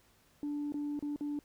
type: tone with dropouts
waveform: sine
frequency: 292.2 Hz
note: D4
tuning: 9 cents flat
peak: -32 dBFS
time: 0.43-1.39 s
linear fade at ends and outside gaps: 1 ms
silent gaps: 0.722-0.742 / 0.992-1.025 / 1.161-1.209 s
effects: tanh soft clip ceiling -31 dBFS + pink hiss -67 dBFS RMS until 1.44 s